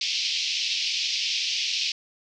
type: band-pass noise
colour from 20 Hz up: white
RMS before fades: -27 dBFS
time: 0.01-1.92 s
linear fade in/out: 2 ms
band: 2400 to 5500 Hz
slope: 48 dB/octave
effects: none